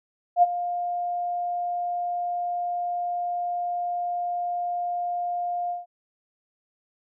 sine tone with ADSR envelope, 705 Hz, F5, 16 cents sharp, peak -11 dBFS, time 0.36-5.86 s, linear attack 65 ms, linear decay 29 ms, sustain -14 dB, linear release 160 ms, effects none

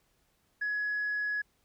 sine tone, 1683 Hz, G#6, 23 cents sharp, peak -28 dBFS, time 0.61-1.42 s, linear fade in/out 10 ms, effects tanh soft clip ceiling -26 dBFS + pink hiss -72 dBFS RMS until 1.64 s

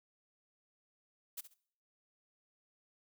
blue noise with echo, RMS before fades -42 dBFS, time 1.37-1.41 s, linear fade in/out 10 ms, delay 67 ms, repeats 2, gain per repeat -12 dB, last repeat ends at 1.544 s, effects noise-tail reverb RT60 0.6 s tail -22 dB re dry

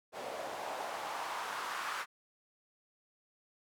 white noise with band-pass filter sweep, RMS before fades -40 dBFS, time 0.12-2.06 s, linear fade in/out 50 ms, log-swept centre 570 to 1300 Hz, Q 2.3, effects none

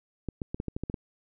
clicks, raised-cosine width 3 ms, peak -19 dBFS, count 9, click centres 0.287 / 0.418 / 0.545 / 0.601 / 0.683 / 0.765 / 0.836 / 0.899 / 0.942 s, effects none

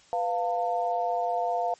sine tone with amplitude modulation, 698.5 Hz, F5, in tune, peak -20 dBFS, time 0.13-1.74 s, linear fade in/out 0 ms, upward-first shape sine, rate 203 Hz, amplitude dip 95%, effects white hiss -57 dBFS RMS until 1.79 s + MP3 32 kbps

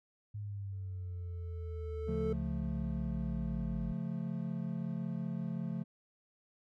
sine exponential sweep, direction down, 105 to 52.9 Hz, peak -38 dBFS, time 0.34-3.93 s, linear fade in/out 10 ms
triangle tone with exponential growth, 439.2 Hz, A4, 3 cents flat, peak -30 dBFS, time 0.72-2.33 s, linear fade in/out 5 ms, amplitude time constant 350 ms
triangle chord, Db augmented, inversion none, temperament equal, 138.59 / 174.61 / 220 Hz, Db3 / F3 / A3, 0 / 0 / 0 cents, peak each -39 / -36 / -38 dBFS, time 2.07-5.84 s, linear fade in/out 20 ms
effects none

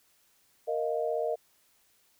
sine chord, Bb suspended fourth, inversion none, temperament equal, 466.2 / 622.3 / 698.5 Hz, Bb4 / Eb5 / F5, 0 / 0 / 0 cents, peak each -31 / -31 / -35 dBFS, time 0.67-1.36 s, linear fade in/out 20 ms, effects white hiss -67 dBFS RMS until 2.19 s

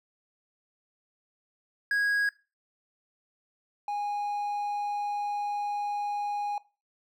triangle tone pair in turn, 1650 / 823 Hz, G#6 / G#5, -12 / -16 cents, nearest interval octave, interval 1204 cents, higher first, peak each -22 / -27 dBFS, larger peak first, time 1.91-2.29 / 3.88-6.58 s, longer second, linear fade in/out 2 ms, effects noise-tail reverb RT60 0.3 s tail -20 dB re dry

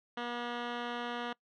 10% pulse tone with low-pass filter, 240.2 Hz, B3, 48 cents flat, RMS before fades -38 dBFS, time 0.17-1.33 s, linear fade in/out 5 ms, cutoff 2700 Hz, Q 2.5, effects noise-tail reverb RT60 0.1 s tail -24 dB re dry

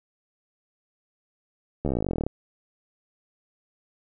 slowing click train, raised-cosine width 2 ms, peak -13 dBFS, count 22, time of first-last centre 1.85-2.266 s, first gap 13 ms, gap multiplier 1.04, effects none

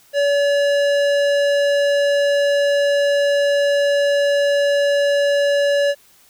sine tone with tanh clipping, 570 Hz, C#5, 48 cents sharp, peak -16 dBFS, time 0.13-5.95 s, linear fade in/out 50 ms, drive 18 dB, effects white hiss -52 dBFS RMS until 6.29 s

